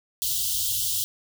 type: band-stop noise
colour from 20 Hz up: white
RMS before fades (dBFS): -26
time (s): 0.22-1.04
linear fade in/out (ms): 0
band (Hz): 130 to 2900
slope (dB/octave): 96
effects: none